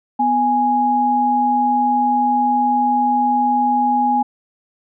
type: tone pair together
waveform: sine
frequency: 248.8 / 830 Hz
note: B3 / G#5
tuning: +13 / -1 cents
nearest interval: octave + major sixth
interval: 2086 cents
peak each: -20 / -14 dBFS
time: 0.19-4.23 s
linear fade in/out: 10 ms
effects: none